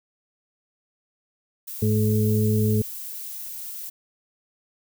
violet noise, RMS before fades -35 dBFS, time 1.67-3.9 s, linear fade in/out 10 ms
harmonic tone, 107 Hz, A2, 48 cents flat, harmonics 1 / 2 / 4, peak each -20 / -23 / -26 dBFS, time 1.82-2.82 s, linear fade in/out 5 ms
effects none

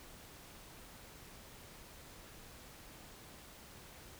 silence, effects pink hiss -55 dBFS RMS until 4.19 s

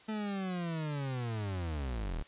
40% pulse linear sweep, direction down, 219.8 to 34.73 Hz, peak -33 dBFS, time 0.08-2.23 s, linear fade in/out 10 ms, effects white hiss -58 dBFS RMS until 2.27 s + resampled to 8000 Hz

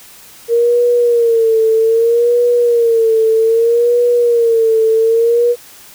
sine tone with vibrato, 463.2 Hz, A#4, 11 cents flat, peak -8 dBFS, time 0.48-5.56 s, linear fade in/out 50 ms, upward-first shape sine, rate 0.63 Hz, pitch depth 73 cents each way, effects white hiss -39 dBFS RMS until 5.94 s

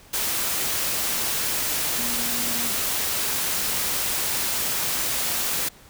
sine tone in noise, 238 Hz, A#3, 36 cents sharp, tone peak -35 dBFS, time 1.98-2.7 s, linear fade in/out 10 ms, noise white, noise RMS -25 dBFS, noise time 0.13-5.69 s, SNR -13 dB, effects pink hiss -50 dBFS RMS until 5.89 s

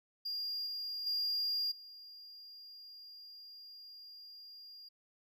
triangle tone with level steps, 4813 Hz, D8, 42 cents sharp, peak -35 / -37 / -31 / -49 dBFS, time 0.25-4.89 s, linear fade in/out 10 ms, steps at 0.66 / 1.06 / 1.71 s, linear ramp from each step 10 ms, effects none

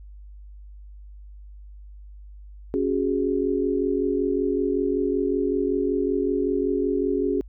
sine chord, C# suspended fourth, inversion none, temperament equal, 277.2 / 370 / 415.3 Hz, C#4 / F#4 / G#4, 0 / 0 / 0 cents, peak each -25 dBFS, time 2.74-7.41 s, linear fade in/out 0 ms, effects added 50 Hz sine -40 dBFS peak until 7.48 s

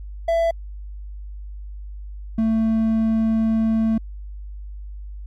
triangle tone pair in turn, 667 / 222.6 Hz, E5 / A3, +20 / +20 cents, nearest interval octave + perfect fifth, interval 1900 cents, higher first, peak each -14 dBFS, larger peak neither, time 0.28-0.51 / 2.38-3.98 s, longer second, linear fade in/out 5 ms, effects added 50 Hz sine -31 dBFS peak until 5.26 s + MP3 64 kbps

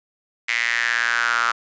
sawtooth tone with high-pass filter sweep, 117.5 Hz, A#2, 14 cents sharp, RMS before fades -21 dBFS, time 0.48-1.52 s, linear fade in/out 10 ms, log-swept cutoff 2100 to 1300 Hz, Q 5.9, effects resampled to 16000 Hz

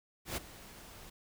pink noise with ADSR envelope, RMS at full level -35 dBFS, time 0.25-1.1 s, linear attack 120 ms, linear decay 16 ms, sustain -17 dB, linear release 8 ms, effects none

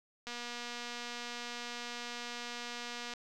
click train, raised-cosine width 0.2 ms, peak -25 dBFS, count 689, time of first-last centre 0.27-3.137 s, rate 240 Hz, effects none

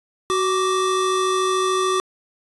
square tone pair together, 373.7 / 1174.7 Hz, F#4 / D6, +17 / 0 cents, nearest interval octave + minor sixth, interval 1983 cents, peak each -21 / -22 dBFS, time 0.3-2 s, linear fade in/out 0 ms, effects resampled to 24000 Hz

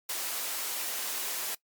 white high-pass noise, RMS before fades -34 dBFS, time 0.09-1.55 s, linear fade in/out 5 ms, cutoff 360 Hz, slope 12 dB/octave, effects noise-tail reverb RT60 0.1 s tail -20 dB re dry + Opus 48 kbps

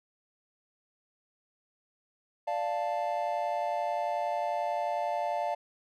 triangle chord, D minor, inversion none, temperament equal, 587.3 / 698.5 / 880 Hz, D5 / F5 / A5, 0 / 0 / 0 cents, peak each -32 / -30 / -32 dBFS, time 2.47-5.55 s, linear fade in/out 10 ms, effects none

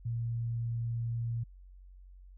sine tone, 116.54 Hz, A#2, in tune, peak -31 dBFS, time 0.05-1.44 s, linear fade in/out 10 ms, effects added 46 Hz sine -50 dBFS peak until 2.37 s

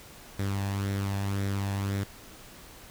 sawtooth tone with flanger, 99 Hz, G2, 18 cents sharp, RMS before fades -30 dBFS, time 0.39-2.04 s, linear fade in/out 5 ms, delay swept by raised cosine 0.52 to 1.18 ms, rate 1.9 Hz, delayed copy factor +0.5, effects pink hiss -49 dBFS RMS until 2.9 s

